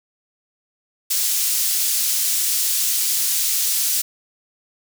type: high-pass noise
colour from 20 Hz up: pink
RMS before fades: -20 dBFS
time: 1.1-4.02 s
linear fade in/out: 10 ms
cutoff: 5900 Hz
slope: 12 dB/octave
effects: none